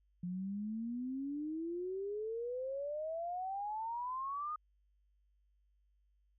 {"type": "exponential sweep", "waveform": "sine", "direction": "up", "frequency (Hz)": [174.61, 1244.5], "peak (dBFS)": -37, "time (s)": [0.23, 4.56], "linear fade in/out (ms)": 5, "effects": ["added 50 Hz sine -70 dBFS peak until 6.38 s"]}